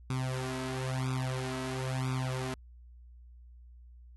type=tone with flanger; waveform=sawtooth; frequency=129.8 Hz; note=C3; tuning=13 cents flat; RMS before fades=-34 dBFS; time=0.1-2.54 s; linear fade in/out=2 ms; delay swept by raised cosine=0.82 to 3.12 ms; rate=1 Hz; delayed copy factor=+1; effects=added 60 Hz sine -50 dBFS peak until 4.16 s + AAC 32 kbps